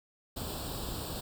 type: noise with comb filter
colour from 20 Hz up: pink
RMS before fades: -38 dBFS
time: 0.36-1.21 s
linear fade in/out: 10 ms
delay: 0.24 ms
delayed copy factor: +0.8
effects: none